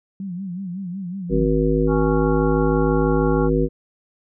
sine tone with vibrato, 185 Hz, F#3, in tune, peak -26 dBFS, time 0.2-1.46 s, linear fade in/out 2 ms, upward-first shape sine, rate 5.4 Hz, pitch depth 120 cents each way
harmonic tone, 53.1 Hz, G#1, 39 cents sharp, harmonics 1 / 3 / 5 / 7 / 9, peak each -22 / -22 / -22 / -22 / -22 dBFS, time 1.29-3.69 s, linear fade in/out 50 ms
sine chord, Db major, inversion second, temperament just, 831.5 / 1108.7 / 1385.9 Hz, Ab5 / Db6 / F6, +2 / 0 / -14 cents, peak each -28 / -31 / -32 dBFS, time 1.87-3.5 s, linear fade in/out 50 ms
effects none

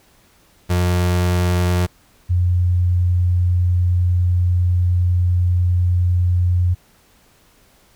35% pulse / sine tone pair in turn, 89 / 89 Hz, F2 / F2, +33 / +33 cents, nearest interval unison, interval 0 cents, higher neither, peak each -13 dBFS, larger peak neither, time 0.69-1.87 / 2.29-6.75 s, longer second, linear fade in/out 20 ms, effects pink hiss -54 dBFS RMS until 7.95 s

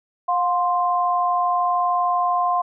sine tone pair together, 713.6 / 1046.5 Hz, F5 / C6, +37 / 0 cents, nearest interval perfect fifth, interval 663 cents, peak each -20 dBFS, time 0.28-2.62 s, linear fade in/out 10 ms, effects none

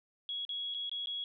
sine tone with dropouts, 3333 Hz, G#7, 5 cents sharp, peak -35 dBFS, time 0.29-1.24 s, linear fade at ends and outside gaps 1 ms, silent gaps 0.451-0.492 / 0.741-0.746 / 0.895-0.915 / 1.059-1.071 s, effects none

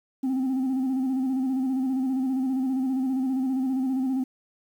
sine tone with vibrato, 261.6 Hz, C4, in tune, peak -20 dBFS, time 0.23-4.24 s, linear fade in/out 10 ms, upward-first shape square, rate 15 Hz, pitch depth 40 cents each way, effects tanh soft clip ceiling -22 dBFS + 9-bit

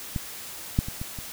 clicks, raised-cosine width 5 ms, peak -15 / -8 / -21 / -20 / -24 dBFS, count 5, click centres 0.162 / 0.789 / 0.885 / 1.015 / 1.188 s, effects white hiss -39 dBFS RMS until 1.32 s

